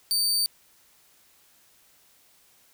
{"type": "tone", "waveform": "sawtooth", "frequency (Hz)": 4600, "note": "D8", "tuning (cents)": -37, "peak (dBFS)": -19, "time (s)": [0.11, 0.46], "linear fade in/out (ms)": 0, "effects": ["white hiss -60 dBFS RMS until 2.73 s"]}